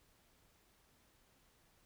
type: silence
effects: pink hiss -71 dBFS RMS until 1.85 s